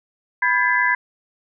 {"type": "tone cluster", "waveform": "sine", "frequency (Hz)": [989, 1608, 1716, 2021], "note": ["B5", "G6", "A6", "B6"], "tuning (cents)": [2, 44, -44, 39], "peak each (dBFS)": -21, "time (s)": [0.42, 0.95], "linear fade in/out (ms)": 5, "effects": []}